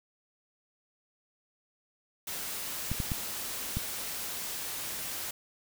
white noise, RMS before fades -37 dBFS, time 2.27-5.31 s, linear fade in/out 5 ms
clicks, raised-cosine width 5 ms, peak -19 dBFS, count 4, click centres 2.916 / 3.002 / 3.118 / 3.77 s
effects none

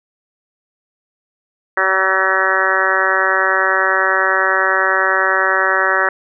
harmonic tone, 190 Hz, F#3, 46 cents sharp, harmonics 2 / 3 / 4 / 5 / 6 / 7 / 8 / 9 / 10, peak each -24 / -22 / -25 / -24 / -22 / -20 / -19 / -19 / -20 dBFS, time 1.77-6.09 s, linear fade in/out 2 ms, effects none

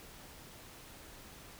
silence, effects pink hiss -53 dBFS RMS until 1.59 s

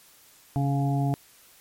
harmonic tone with a mistuned harmonic, 140 Hz, C#3, 18 cents sharp, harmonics 1 / 2 / 3 / 5 / 6, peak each -23 / -29 / -40 / -32 / -39 dBFS, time 0.56-1.14 s, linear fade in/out 0 ms, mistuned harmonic 1, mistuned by -20 cents, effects white hiss -55 dBFS RMS until 1.6 s + MP3 64 kbps

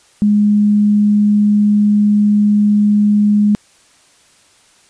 sine tone, 207.7 Hz, G#3, in tune, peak -8 dBFS, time 0.22-3.55 s, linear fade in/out 0 ms, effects white hiss -50 dBFS RMS until 4.89 s + resampled to 22050 Hz

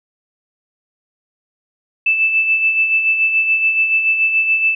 sine tone with tremolo, 2637 Hz, E7, in tune, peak -10 dBFS, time 2.06-4.75 s, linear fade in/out 5 ms, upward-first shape sine, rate 7 Hz, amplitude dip 50%, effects none

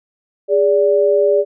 sine tone pair together, 410.1 / 580 Hz, G#4 / D5, -22 / -22 cents, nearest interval tritone, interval 600 cents, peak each -13 / -13 dBFS, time 0.48-1.45 s, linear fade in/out 50 ms, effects none

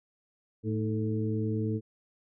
harmonic tone with a mistuned harmonic, 109.7 Hz, A2, 5 cents flat, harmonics 1 / 2 / 3 / 4, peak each -30 / -33 / -35 / -36 dBFS, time 0.63-1.81 s, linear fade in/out 50 ms, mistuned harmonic 3, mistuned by -56 cents, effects none

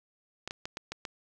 clicks, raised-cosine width 0.2 ms, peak -19 dBFS, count 6, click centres 0.476 / 0.509 / 0.655 / 0.771 / 0.92 / 1.052 s, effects none

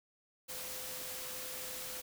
sine tone in noise, 510 Hz, C5, 44 cents flat, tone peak -52 dBFS, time 0.48-2.02 s, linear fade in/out 20 ms, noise white, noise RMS -43 dBFS, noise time 0.48-2.02 s, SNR -12 dB, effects none

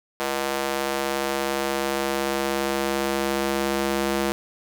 square tone with high-pass filter sweep, 68.6 Hz, C#2, 17 cents flat, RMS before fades -25 dBFS, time 0.2-4.32 s, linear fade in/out 0 ms, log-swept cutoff 510 to 290 Hz, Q 1, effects 8-bit

